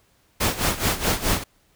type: noise with tremolo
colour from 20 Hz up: pink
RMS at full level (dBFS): -20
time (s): 0.4-1.44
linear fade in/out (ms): 10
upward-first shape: sine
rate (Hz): 4.7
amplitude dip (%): 80
effects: pink hiss -62 dBFS RMS until 1.75 s